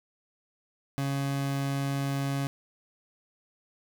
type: tone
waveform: 30% pulse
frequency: 138.59 Hz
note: C#3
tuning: in tune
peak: -25 dBFS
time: 0.98-2.47 s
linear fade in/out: 0 ms
effects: none